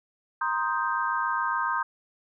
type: chord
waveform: sine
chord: C minor seventh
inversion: third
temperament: equal with one note detuned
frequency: 939.4 / 1046.5 / 1244.5 / 1568 Hz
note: Bb5 / C6 / Eb6 / G6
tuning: +13 / 0 / 0 / 0 cents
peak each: -30 dBFS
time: 0.41-1.83 s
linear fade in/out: 5 ms
effects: none